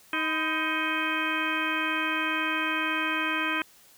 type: harmonic tone with a mistuned harmonic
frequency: 314 Hz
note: D#4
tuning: 16 cents sharp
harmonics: 1 / 2 / 3 / 4 / 5 / 6 / 7 / 8 / 10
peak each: -33 / -41 / -35 / -34 / -31 / -37 / -37 / -31 / -37 dBFS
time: 0.13-3.62 s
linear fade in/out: 2 ms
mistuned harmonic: 3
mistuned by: +120 cents
effects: white hiss -56 dBFS RMS until 3.97 s